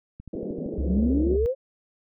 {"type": "click train", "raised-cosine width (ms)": 5, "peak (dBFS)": -28, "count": 12, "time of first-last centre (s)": [0.2, 1.046], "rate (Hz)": 13}
{"type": "band-pass noise", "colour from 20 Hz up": "pink", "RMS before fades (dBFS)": -32, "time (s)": [0.33, 1.37], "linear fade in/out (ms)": 5, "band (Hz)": [170, 550], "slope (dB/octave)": 48}
{"type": "tone", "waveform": "sine", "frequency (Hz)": 69.3, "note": "C#2", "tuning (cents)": 0, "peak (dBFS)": -24, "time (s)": [0.78, 1.46], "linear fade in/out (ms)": 0}
{"type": "exponential sweep", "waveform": "sine", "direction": "up", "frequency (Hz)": [169.2, 550], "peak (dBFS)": -21, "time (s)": [0.86, 1.55], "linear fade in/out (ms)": 50}
{"effects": []}